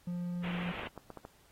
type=tone; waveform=triangle; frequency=175.9 Hz; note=F3; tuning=13 cents sharp; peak=-32 dBFS; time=0.07-0.72 s; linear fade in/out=5 ms
type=low-pass noise; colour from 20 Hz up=white; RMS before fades=-43 dBFS; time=0.43-0.88 s; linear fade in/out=10 ms; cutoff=3000 Hz; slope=48 dB/octave
type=clicks; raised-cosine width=1 ms; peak=-30 dBFS; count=8; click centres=0.691 / 0.797 / 0.834 / 0.871 / 0.977 / 1.103 / 1.173 / 1.251 s
effects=pink hiss -65 dBFS RMS until 1.51 s + AAC 48 kbps